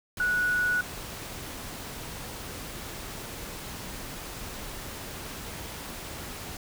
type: tone in noise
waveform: sine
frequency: 1469 Hz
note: F#6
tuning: 13 cents flat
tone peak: -23 dBFS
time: 0.2-0.81 s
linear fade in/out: 2 ms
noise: pink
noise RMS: -39 dBFS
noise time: 0.17-6.57 s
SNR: +13 dB
effects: none